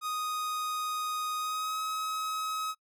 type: tone with pitch glide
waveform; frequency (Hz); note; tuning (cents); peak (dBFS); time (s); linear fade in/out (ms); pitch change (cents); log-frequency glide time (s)
45% pulse; 1244.5 to 1274.3; D#6 to D#6; 0 to +41; -31; 0.01-2.75; 50; +41; 1.38-1.79
effects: noise-tail reverb RT60 0.1 s tail -26 dB re dry